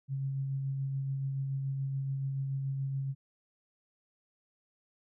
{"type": "tone with tremolo", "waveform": "sine", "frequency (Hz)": 136.1, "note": "C#3", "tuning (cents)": -31, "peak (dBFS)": -30, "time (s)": [0.08, 3.15], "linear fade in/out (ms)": 50, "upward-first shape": "sine", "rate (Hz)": 7, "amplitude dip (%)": 25, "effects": []}